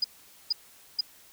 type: tone bursts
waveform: sine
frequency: 4943 Hz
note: D#8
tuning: 12 cents flat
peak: -22 dBFS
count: 3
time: 0.02-1.009 s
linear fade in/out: 5 ms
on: 23 ms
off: 460 ms
effects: white hiss -55 dBFS RMS until 1.32 s